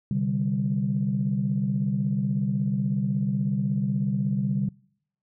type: chord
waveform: sine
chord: C suspended second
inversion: none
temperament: just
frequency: 130.81 / 147.16 / 196.22 Hz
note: C3 / D3 / G3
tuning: 0 / +4 / +2 cents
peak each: -27 / -28 / -25 dBFS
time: 0.11-4.69 s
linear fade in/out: 2 ms
effects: noise-tail reverb RT60 0.7 s tail -26 dB re dry + tanh soft clip ceiling -14 dBFS